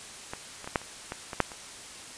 clicks, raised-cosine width 0.5 ms, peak -19 / -25 / -21 / -9 / -29 / -18 / -20 / -6 / -27 dBFS, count 9, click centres 0.335 / 0.644 / 0.675 / 0.758 / 0.816 / 1.121 / 1.332 / 1.403 / 1.518 s, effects white hiss -44 dBFS RMS until 2.17 s + resampled to 22050 Hz

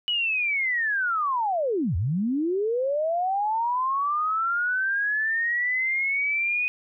sine linear two-way sweep, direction down then up, 2960 to 76 to 2493 Hz, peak -22 dBFS, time 0.08-6.68 s, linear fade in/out 0 ms, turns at 1.96 s, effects none

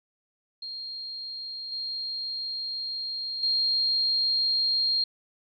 sine tone with level steps, 4222 Hz, C8, 15 cents sharp, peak -34 / -30 / -22 dBFS, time 0.62-5.04 s, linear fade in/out 5 ms, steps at 1.72 / 3.43 s, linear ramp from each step 2 ms, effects none

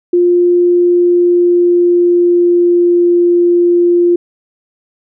sine tone with pitch glide, 352 to 348.6 Hz, F4 to F4, +14 to -3 cents, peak -6 dBFS, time 0.13-4.16 s, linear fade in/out 5 ms, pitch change -17 cents, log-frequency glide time 0.58-3.18 s, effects none

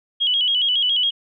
sine tone with vibrato, 3117 Hz, G7, 11 cents flat, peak -16 dBFS, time 0.2-1.11 s, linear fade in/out 20 ms, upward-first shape square, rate 7.2 Hz, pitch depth 79 cents each way, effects none

